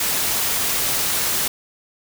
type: noise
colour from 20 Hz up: white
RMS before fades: -21 dBFS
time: 0-1.48 s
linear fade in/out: 5 ms
effects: none